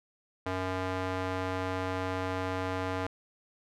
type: tone with band-pass filter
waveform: square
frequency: 92.9 Hz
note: F#2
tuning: 7 cents sharp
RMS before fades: -33 dBFS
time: 0.46-3.07 s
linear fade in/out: 5 ms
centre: 960 Hz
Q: 0.63
effects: none